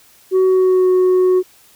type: tone with pitch glide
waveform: sine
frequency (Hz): 375 to 368.1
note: F#4 to F#4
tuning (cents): +23 to -9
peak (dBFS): -7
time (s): 0.31-1.43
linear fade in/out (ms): 50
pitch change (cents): -32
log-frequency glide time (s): 0.46-0.9
effects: tanh soft clip ceiling -9 dBFS + white hiss -49 dBFS RMS until 1.75 s